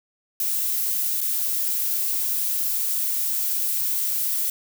violet noise with dropouts, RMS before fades -24 dBFS, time 0.4-4.5 s, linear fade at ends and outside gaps 2 ms, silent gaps 1.207-1.213 s, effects none

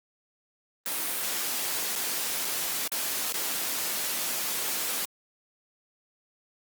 white noise with dropouts, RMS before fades -30 dBFS, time 0.86-5.05 s, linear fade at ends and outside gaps 0 ms, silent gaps 1.953-1.96 / 2.447-2.451 / 2.877-2.919 / 3.324-3.342 s, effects high-pass 200 Hz 12 dB/octave + Opus 32 kbps

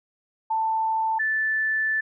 sine tone pair in turn, 887 / 1754.6 Hz, A5 / A6, +14 / -5 cents, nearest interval octave, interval 1181 cents, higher second, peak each -21 dBFS, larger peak neither, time 0.5-1.19 / 1.19-2.01 s, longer second, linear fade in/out 10 ms, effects none

